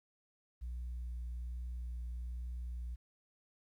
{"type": "tone with vibrato", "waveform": "sine", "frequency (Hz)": 60.2, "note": "B1", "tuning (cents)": -44, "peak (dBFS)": -37, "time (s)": [0.61, 2.96], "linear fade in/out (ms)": 20, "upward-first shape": "triangle", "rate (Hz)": 1.2, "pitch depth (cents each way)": 17, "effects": ["tanh soft clip ceiling -37 dBFS", "12-bit"]}